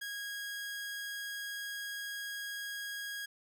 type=tone; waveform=sawtooth; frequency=1643 Hz; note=G#6; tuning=19 cents flat; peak=-35 dBFS; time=0.01-3.26 s; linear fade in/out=10 ms; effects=none